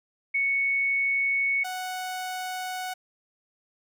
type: tone pair in turn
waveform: sine / sawtooth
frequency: 2217 / 739.8 Hz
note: C#7 / F#5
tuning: 0 / 0 cents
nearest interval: octave + perfect fifth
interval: 1900 cents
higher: first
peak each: -22 / -27 dBFS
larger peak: first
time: 0.34-1.64 / 1.64-2.94 s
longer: neither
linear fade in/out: 10 ms
effects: none